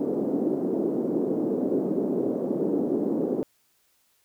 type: band-pass noise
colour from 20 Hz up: white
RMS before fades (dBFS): -26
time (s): 0-3.43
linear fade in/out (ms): 0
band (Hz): 230 to 400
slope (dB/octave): 24
effects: white hiss -67 dBFS RMS until 4.24 s